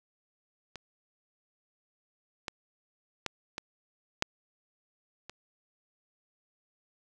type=clicks; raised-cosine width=0.2 ms; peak=-24 / -17 / -14 / -18 / -8 / -25 dBFS; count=6; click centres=0.757 / 2.482 / 3.263 / 3.581 / 4.224 / 5.296 s; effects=none